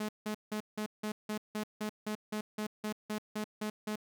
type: tone bursts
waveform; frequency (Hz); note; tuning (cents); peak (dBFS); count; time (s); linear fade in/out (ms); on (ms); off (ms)
sawtooth; 212.8; G#3; +42; -30; 16; 0-3.958; 5; 88; 170
effects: none